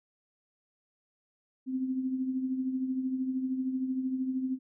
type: tone with tremolo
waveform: sine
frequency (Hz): 259.9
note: C4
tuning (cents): -11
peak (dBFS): -26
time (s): 1.66-4.59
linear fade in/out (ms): 50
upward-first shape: triangle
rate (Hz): 13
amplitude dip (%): 60
effects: none